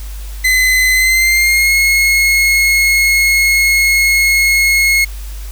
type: tone with pitch glide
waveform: 40% pulse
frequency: 2033 to 2166 Hz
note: B6 to C#7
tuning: +50 to -41 cents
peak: -8 dBFS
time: 0.44-5.05 s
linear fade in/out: 10 ms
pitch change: +109 cents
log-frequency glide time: 0.93-1.73 s
effects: added 50 Hz sine -23 dBFS peak until 5.51 s + white hiss -37 dBFS RMS until 5.51 s